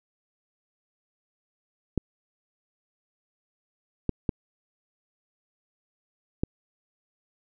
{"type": "clicks", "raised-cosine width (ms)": 3, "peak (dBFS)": -11, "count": 4, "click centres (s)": [1.977, 4.093, 4.292, 6.435], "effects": []}